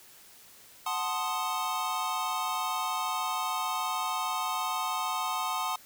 square chord, F# diminished seventh, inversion none, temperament equal, 740 / 880 / 1046.5 / 1244.5 Hz, F#5 / A5 / C6 / Eb6, 0 / 0 / 0 / 0 cents, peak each -37 / -36 / -35 / -35 dBFS, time 0.86-5.76 s, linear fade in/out 5 ms, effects white hiss -54 dBFS RMS until 5.85 s

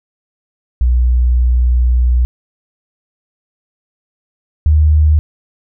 sine tone pair in turn, 61.2 / 76.38 Hz, B1 / D#2, -15 / -31 cents, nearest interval major third, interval 384 cents, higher second, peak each -8 / -6 dBFS, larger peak second, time 0.81-2.25 / 4.66-5.19 s, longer first, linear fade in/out 0 ms, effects none

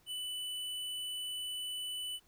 square tone, 2985 Hz, F#7, 15 cents sharp, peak -38 dBFS, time 0.06-2.2 s, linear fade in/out 50 ms, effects pink hiss -68 dBFS RMS until 2.27 s

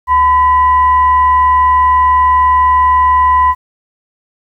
sine tone with frequency modulation, 1008 Hz, B5, 35 cents sharp, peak -6 dBFS, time 0.07-3.55 s, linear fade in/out 50 ms, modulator 935 Hz, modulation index 0.34, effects 8-bit

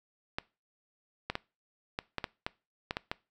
clicks, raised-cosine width 0.3 ms, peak -16 dBFS, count 10, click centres 0.385 / 1.3 / 1.354 / 1.989 / 2.183 / 2.242 / 2.465 / 2.909 / 2.969 / 3.115 s, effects noise-tail reverb RT60 0.3 s tail -22 dB re dry

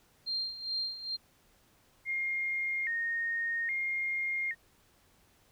sine tone with tremolo, 4186 Hz, C8, in tune, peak -30 dBFS, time 0.26-1.17 s, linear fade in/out 20 ms, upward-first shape sine, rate 2.4 Hz, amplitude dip 75%
sine tone with vibrato, 1984 Hz, B6, 7 cents sharp, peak -30 dBFS, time 2.05-4.55 s, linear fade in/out 50 ms, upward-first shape square, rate 0.61 Hz, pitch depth 120 cents each way
effects pink hiss -66 dBFS RMS until 5.51 s

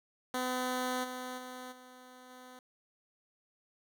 10% pulse tone with level steps, 253.1 Hz, B3, 43 cents sharp, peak -24 / -31 / -35 / -44 / -42 dBFS, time 0.34-2.59 s, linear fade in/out 2 ms, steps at 1.03 / 1.37 / 1.71 / 2.29 s, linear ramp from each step 20 ms, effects none

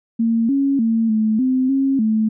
sine tone with pitch steps, 228.4 / 276.1 / 226.1 / 217.6 / 258.2 / 270.8 / 218.5 Hz, A#3 / C#4 / A3 / A3 / C4 / C#4 / A3, -35 / -7 / +47 / -19 / -23 / -40 / -12 cents, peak -14 dBFS, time 0.19-2.29 s, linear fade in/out 10 ms, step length 300 ms, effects none

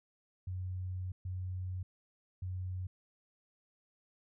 sine tone bursts at uneven times, 92 Hz, F#2, 9 cents flat, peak -36 dBFS, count 3, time 0.47-1.12 / 1.25-1.83 / 2.42-2.87 s, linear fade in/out 5 ms, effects none

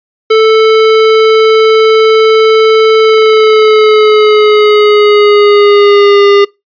square tone with pitch glide, 440 to 403.5 Hz, A4 to G#4, 0 to -50 cents, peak -3 dBFS, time 0.3-6.45 s, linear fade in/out 10 ms, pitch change -150 cents, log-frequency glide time 3-6.25 s, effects noise-tail reverb RT60 0.2 s tail -23 dB re dry + resampled to 11025 Hz

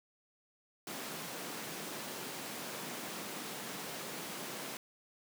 pink high-pass noise, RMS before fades -43 dBFS, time 0.87-4.77 s, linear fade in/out 2 ms, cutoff 170 Hz, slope 24 dB/octave, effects none

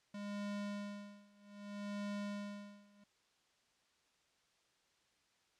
square tone with tremolo, 203.9 Hz, G#3, 32 cents flat, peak -40 dBFS, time 0.14-3.04 s, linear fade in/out 5 ms, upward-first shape sine, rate 0.63 Hz, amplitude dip 95%, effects white hiss -75 dBFS RMS until 5.59 s + low-pass 6000 Hz 12 dB/octave

